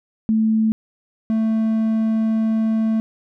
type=tone pair in turn; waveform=sine / triangle; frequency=220 / 221.5 Hz; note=A3 / A3; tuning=0 / +12 cents; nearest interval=unison; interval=12 cents; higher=second; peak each=-14 / -14 dBFS; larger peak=neither; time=0.29-0.72 / 1.3-3 s; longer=second; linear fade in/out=0 ms; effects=none